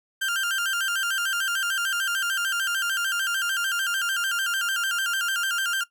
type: tone with vibrato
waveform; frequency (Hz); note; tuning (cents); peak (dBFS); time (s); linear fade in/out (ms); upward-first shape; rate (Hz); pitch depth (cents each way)
30% pulse; 1482; F#6; +2; -21; 0.21-5.84; 10; square; 6.7; 99
effects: noise-tail reverb RT60 0.1 s tail -17 dB re dry